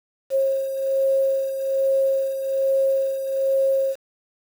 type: beating tone pair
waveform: sine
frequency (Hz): 539 / 540.2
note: C#5 / C#5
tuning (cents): -49 / -45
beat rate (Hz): 1.2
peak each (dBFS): -19 / -26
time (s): 0.3-3.96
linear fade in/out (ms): 50
effects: 7-bit

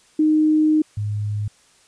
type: tone pair in turn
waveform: sine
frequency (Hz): 308.8 / 104.37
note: D#4 / G#2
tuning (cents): -13 / +9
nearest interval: octave + perfect fifth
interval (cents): 1878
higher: first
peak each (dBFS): -13 / -21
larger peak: first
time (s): 0.19-0.82 / 0.97-1.48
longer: first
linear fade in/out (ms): 5
effects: white hiss -55 dBFS RMS until 1.87 s + resampled to 22050 Hz

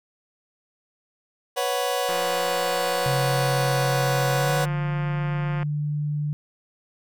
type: chord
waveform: sawtooth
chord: B suspended second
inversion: none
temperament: just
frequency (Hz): 493.9 / 555.6 / 740.8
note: B4 / C#5 / F#5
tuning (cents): 0 / +4 / +2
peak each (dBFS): -23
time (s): 1.56-4.66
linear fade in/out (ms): 20
type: click train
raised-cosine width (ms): 0.5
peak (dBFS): -19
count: 624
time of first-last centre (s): 2.09-5.63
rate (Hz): 176
type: tone with pitch glide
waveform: sine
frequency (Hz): 135.9 to 148.2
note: C#3 to D3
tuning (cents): -34 to +16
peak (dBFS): -23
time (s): 3.06-6.33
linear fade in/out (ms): 0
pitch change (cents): +150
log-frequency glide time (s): 4.34-4.55
effects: none

